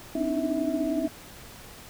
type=tone cluster; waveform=sine; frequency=258.2 / 290.3 / 303.6 / 320.3 / 652 Hz; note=C4 / D4 / D#4 / E4 / E5; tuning=-23 / -20 / -42 / -50 / -19 cents; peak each=-31 dBFS; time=0.15-1.08 s; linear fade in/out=5 ms; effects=pink hiss -46 dBFS RMS until 1.89 s